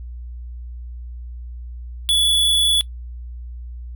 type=tone; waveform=square; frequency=3425 Hz; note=A7; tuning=47 cents flat; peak=-15 dBFS; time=2.09-2.81 s; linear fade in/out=0 ms; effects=noise-tail reverb RT60 0.1 s tail -20 dB re dry + added 60 Hz sine -30 dBFS peak until 3.95 s